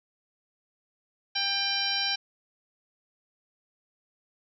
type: harmonic tone with a mistuned harmonic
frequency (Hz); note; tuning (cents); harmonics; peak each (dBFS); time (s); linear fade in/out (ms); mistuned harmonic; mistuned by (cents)
794; G5; +22; 1 / 2 / 3 / 4 / 5 / 6 / 7; -37 / -35 / -35 / -33 / -32 / -34 / -31; 1.35-2.16; 10; 4; -51
effects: none